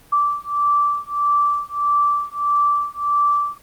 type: beating tone pair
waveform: sine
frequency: 1165 / 1166.6 Hz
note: D6 / D6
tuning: -14 / -12 cents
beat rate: 1.6 Hz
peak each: -19 dBFS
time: 0.12-3.58 s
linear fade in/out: 10 ms
effects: pink hiss -50 dBFS RMS until 3.62 s + Opus 32 kbps